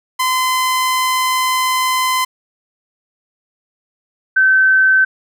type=tone pair in turn; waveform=sawtooth / sine; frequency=1026 / 1537.3 Hz; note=C6 / G6; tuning=-34 / -34 cents; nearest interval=perfect fifth; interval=700 cents; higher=second; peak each=-10 / -8 dBFS; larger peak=second; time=0.19-2.25 / 4.36-5.05 s; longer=first; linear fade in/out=10 ms; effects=none